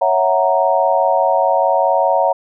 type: chord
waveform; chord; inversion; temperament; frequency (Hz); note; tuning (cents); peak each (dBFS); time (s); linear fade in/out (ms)
sine; F# dominant seventh; second; equal; 554.4 / 659.3 / 740 / 932.3; C#5 / E5 / F#5 / A#5; 0 / 0 / 0 / 0; -17; 0.01-2.33; 10
effects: none